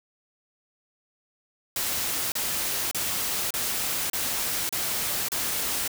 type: noise bursts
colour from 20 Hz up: white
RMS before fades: -28 dBFS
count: 7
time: 1.76-5.878 s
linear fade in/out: 2 ms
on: 560 ms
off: 33 ms
effects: none